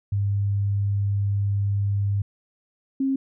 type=tone pair in turn; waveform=sine; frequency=100.5 / 269 Hz; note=G2 / C4; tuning=+44 / +48 cents; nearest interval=octave + perfect fourth; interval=1704 cents; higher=second; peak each=-20 dBFS; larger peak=neither; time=0.12-2.22 / 3-3.16 s; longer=first; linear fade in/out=5 ms; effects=none